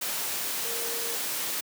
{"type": "tone in noise", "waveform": "sine", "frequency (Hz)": 466.2, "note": "A#4", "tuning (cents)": 0, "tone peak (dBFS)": -38, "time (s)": [0.64, 1.16], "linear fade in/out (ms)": 10, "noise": "white", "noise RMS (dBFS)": -31, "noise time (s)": [0.01, 1.61], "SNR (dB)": -10, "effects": ["high-pass 200 Hz 12 dB/octave"]}